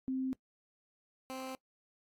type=tone pair in turn; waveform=sine / 15% pulse; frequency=261.6 / 261.6 Hz; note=C4 / C4; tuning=0 / 0 cents; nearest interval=unison; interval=0 cents; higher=neither; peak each=-32 / -34 dBFS; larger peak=first; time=0.08-0.33 / 1.3-1.55 s; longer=neither; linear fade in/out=0 ms; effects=noise-tail reverb RT60 0.1 s tail -22 dB re dry + AAC 48 kbps